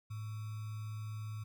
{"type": "tone with sample-and-hold", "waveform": "sine", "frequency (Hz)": 107.4, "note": "A2", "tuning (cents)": -41, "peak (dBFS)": -39, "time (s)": [0.1, 1.44], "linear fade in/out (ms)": 10, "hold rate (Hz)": 1225, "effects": []}